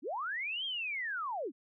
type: linear two-way sweep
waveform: sine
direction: up then down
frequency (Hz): 220 to 3258 to 220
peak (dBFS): -34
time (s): 0.02-1.52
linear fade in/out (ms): 50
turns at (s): 0.65
effects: none